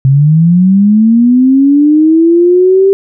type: linear sweep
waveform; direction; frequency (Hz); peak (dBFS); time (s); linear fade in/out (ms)
sine; up; 130.81 to 394.3; -3; 0.05-2.93; 0
effects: none